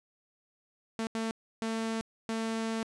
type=tone bursts at uneven times; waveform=sawtooth; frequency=224.4 Hz; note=A3; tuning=34 cents sharp; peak=-27 dBFS; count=4; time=0.99-1.07 / 1.15-1.31 / 1.62-2.01 / 2.29-2.83 s; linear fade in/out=0 ms; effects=resampled to 22050 Hz